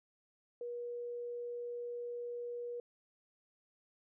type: tone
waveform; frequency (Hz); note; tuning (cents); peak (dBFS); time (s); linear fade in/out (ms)
sine; 480.4; B4; -48; -39; 0.61-2.8; 2
effects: none